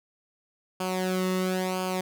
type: tone with flanger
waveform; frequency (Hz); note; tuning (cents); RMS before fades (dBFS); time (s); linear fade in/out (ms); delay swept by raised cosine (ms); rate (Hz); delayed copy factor
sawtooth; 185.3; F#3; +3; -28; 0.8-2.01; 5; 0.52 to 1.28; 0.98; -0.75
effects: none